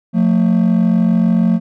triangle tone pair together, 178.4 / 224.8 Hz, F3 / A3, +37 / +37 cents, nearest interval major third, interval 400 cents, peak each -10 dBFS, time 0.13-1.6 s, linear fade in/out 50 ms, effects tanh soft clip ceiling -4 dBFS

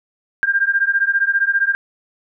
sine beating tone pair, 1591 / 1606 Hz, G6 / G6, +25 / +41 cents, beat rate 15 Hz, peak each -17 dBFS, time 0.43-1.75 s, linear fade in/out 0 ms, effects none

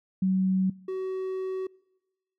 sine / triangle tone pair in turn, 188.4 / 376.8 Hz, F#3 / F#4, +32 / +32 cents, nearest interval octave, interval 1200 cents, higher second, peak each -21 / -27 dBFS, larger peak first, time 0.22-0.7 / 0.88-1.67 s, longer second, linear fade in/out 5 ms, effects noise-tail reverb RT60 1.0 s tail -24 dB re dry

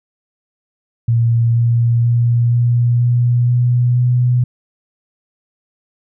sine tone with pitch steps, 116.54 / 117.69 / 118.85 / 120.02 / 121.21 / 122.4 / 123.61 Hz, A#2 / A#2 / A#2 / B2 / B2 / B2 / B2, 0 / +17 / +34 / -49 / -32 / -15 / +2 cents, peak -10 dBFS, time 1.08-4.44 s, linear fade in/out 5 ms, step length 480 ms, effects none

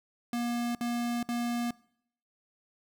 square tone bursts, 238.4 Hz, A#3, 39 cents sharp, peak -30 dBFS, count 3, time 0.33-1.708 s, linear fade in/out 2 ms, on 420 ms, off 59 ms, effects noise-tail reverb RT60 0.7 s tail -23 dB re dry

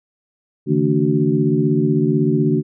sine tone cluster, 143.9 / 159.9 / 226.1 / 292.6 / 374.1 Hz, D3 / D#3 / A3 / D4 / F#4, -35 / +48 / +47 / -6 / +19 cents, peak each -20 dBFS, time 0.66-2.63 s, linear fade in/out 50 ms, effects none

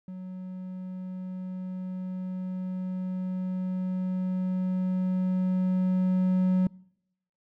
triangle tone with level ramp, 184.8 Hz, F#3, 2 cents flat, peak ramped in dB -34 to -18 dBFS, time 0.08-6.67 s, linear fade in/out 2 ms, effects noise-tail reverb RT60 0.8 s tail -25 dB re dry

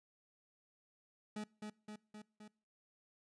40% pulse tone with echo, 211.9 Hz, G#3, 35 cents sharp, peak -40 dBFS, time 1.36-1.44 s, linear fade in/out 5 ms, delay 260 ms, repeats 4, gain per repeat -3 dB, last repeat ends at 2.48 s, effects noise-tail reverb RT60 0.5 s tail -25 dB re dry + resampled to 22050 Hz

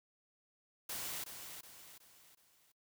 white noise with echo, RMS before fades -42 dBFS, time 0.89-1.24 s, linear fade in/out 5 ms, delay 370 ms, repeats 4, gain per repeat -7 dB, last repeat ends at 2.72 s, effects noise-tail reverb RT60 0.1 s tail -22 dB re dry

